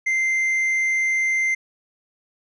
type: tone with tanh clipping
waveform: triangle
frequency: 2085 Hz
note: C7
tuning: 7 cents flat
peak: -19 dBFS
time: 0.06-1.55 s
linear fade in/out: 10 ms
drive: 8 dB
effects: none